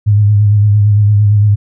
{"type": "tone with vibrato", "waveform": "sine", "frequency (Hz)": 103.83, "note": "G#2", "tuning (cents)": 0, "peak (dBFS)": -5, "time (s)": [0.06, 1.56], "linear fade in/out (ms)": 20, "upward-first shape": "sine", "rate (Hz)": 8.8, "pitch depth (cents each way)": 39, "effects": []}